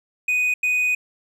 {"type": "tone bursts at uneven times", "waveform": "triangle", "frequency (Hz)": 2489, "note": "D#7", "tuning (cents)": 0, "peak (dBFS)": -16, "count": 2, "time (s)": [[0.28, 0.54], [0.63, 0.95]], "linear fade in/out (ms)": 5, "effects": []}